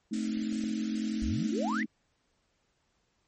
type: chord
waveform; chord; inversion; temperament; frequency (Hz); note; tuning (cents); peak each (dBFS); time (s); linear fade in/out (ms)
sine; A diminished; none; equal; 220 / 261.6 / 311.1; A3 / C4 / Eb4; 0 / 0 / 0; -31 / -37 / -36; 0.11-1.86; 10
type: band-stop noise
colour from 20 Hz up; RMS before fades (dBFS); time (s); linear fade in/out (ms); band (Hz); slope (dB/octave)
white; -44; 0.13-1.82; 5; 700 to 1300; 96
type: clicks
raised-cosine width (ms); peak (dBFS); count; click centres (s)
2; -36 / -39 / -36 / -43 / -42 / -34; 6; 0.371 / 0.423 / 0.526 / 0.558 / 0.604 / 0.639
type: exponential sweep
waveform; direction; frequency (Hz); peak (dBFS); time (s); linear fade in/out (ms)
sine; up; 51.91 to 2093; -31; 1.22-1.83; 0
effects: pink hiss -74 dBFS RMS until 3.27 s + MP3 32 kbps